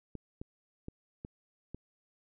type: clicks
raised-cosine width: 3 ms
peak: -28 dBFS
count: 5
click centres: 0.153 / 0.415 / 0.884 / 1.249 / 1.746 s
effects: none